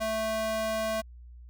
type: tone with high-pass filter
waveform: square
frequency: 220 Hz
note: A3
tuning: in tune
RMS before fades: -30 dBFS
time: 0-1.02 s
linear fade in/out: 20 ms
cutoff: 500 Hz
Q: 2.9
effects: added 60 Hz sine -45 dBFS peak until 1.49 s